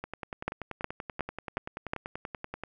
two click trains, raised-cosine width 0.5 ms, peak -21 / -14 dBFS, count 28 / 5, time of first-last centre 0.04-2.636 / 0.48-1.935 s, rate 10.4 / 2.75 Hz, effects none

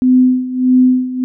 sine tone with tremolo, 254.3 Hz, C4, 49 cents flat, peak -5 dBFS, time 0.02-1.24 s, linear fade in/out 0 ms, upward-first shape sine, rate 1.6 Hz, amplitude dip 80%, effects none

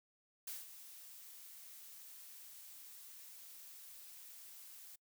blue noise with ADSR envelope, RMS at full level -44 dBFS, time 0.47-4.96 s, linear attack 6 ms, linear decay 180 ms, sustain -11 dB, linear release 7 ms, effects noise-tail reverb RT60 0.1 s tail -25 dB re dry

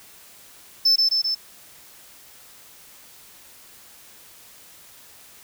sine tone with echo, 5274 Hz, E8, in tune, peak -11 dBFS, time 0.85-0.96 s, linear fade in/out 10 ms, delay 130 ms, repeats 3, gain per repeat -3 dB, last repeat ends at 1.35 s, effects tanh soft clip ceiling -13 dBFS + white hiss -48 dBFS RMS until 5.43 s

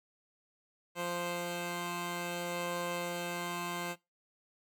10% pulse tone pair together, 174.4 / 522.6 Hz, F3 / C5, -2 / -2 cents, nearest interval octave + perfect fifth, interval 1900 cents, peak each -29 / -31 dBFS, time 0.95-3.96 s, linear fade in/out 50 ms, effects noise-tail reverb RT60 0.2 s tail -19 dB re dry

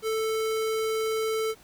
square tone, 440.9 Hz, A4, 4 cents sharp, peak -26 dBFS, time 0.02-1.55 s, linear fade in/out 50 ms, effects pink hiss -55 dBFS RMS until 1.63 s

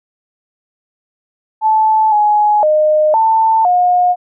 sine tone with pitch steps, 872 / 839 / 613 / 890 / 718 Hz, A5 / G#5 / D#5 / A5 / F5, -16 / +17 / -26 / +20 / +48 cents, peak -8 dBFS, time 1.61-4.16 s, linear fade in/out 50 ms, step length 510 ms, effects none

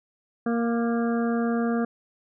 harmonic tone with a mistuned harmonic, 233.1 Hz, A#3, in tune, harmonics 1 / 2 / 3 / 5 / 6 / 7, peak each -23 / -29 / -33 / -37 / -39 / -40 dBFS, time 0.46-1.85 s, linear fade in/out 5 ms, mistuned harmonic 5, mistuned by +24 cents, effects none

